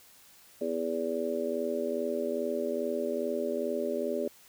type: harmonic tone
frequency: 82.41 Hz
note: E2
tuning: in tune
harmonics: 3 / 4 / 5 / 6 / 7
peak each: -36 / -38 / -33 / -41 / -33 dBFS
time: 0.61-4.28 s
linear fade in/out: 5 ms
effects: white hiss -57 dBFS RMS until 4.48 s